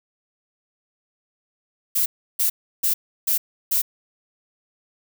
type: noise bursts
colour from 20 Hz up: violet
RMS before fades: -20 dBFS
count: 5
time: 1.95-3.82 s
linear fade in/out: 10 ms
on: 110 ms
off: 330 ms
effects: none